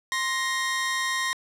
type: tone pair together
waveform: sawtooth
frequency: 1050 / 1872.5 Hz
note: C6 / A#6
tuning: +6 / +7 cents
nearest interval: minor seventh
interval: 1001 cents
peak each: -25 / -23 dBFS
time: 0.12-1.33 s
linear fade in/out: 0 ms
effects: low-pass 10000 Hz 12 dB/octave